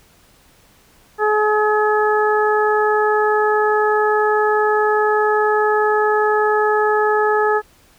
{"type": "harmonic tone", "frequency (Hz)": 424.8, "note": "G#4", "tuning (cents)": 39, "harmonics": [1, 2, 3, 4], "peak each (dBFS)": [-16, -19, -21, -22], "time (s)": [1.18, 7.62], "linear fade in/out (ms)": 50, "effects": ["pink hiss -52 dBFS RMS until 7.98 s"]}